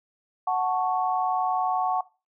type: chord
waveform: sine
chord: F# minor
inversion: none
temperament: equal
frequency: 740 / 880 / 1108.7 Hz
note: F#5 / A5 / C#6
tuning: 0 / 0 / 0 cents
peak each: -24 / -29 / -28 dBFS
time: 0.47-2.01 s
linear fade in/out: 5 ms
effects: noise-tail reverb RT60 0.3 s tail -20 dB re dry